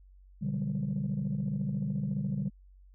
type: chord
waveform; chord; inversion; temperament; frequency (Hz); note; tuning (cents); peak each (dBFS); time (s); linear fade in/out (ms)
sine; G major seventh; first; equal with one note detuned; 123.47 / 146.83 / 185 / 199.08; B2 / D3 / F#3 / G3; 0 / 0 / 0 / +27; -37 / -32 / -37 / -32; 0.41-2.5; 20
effects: tanh soft clip ceiling -24 dBFS + added 47 Hz sine -53 dBFS peak until 2.94 s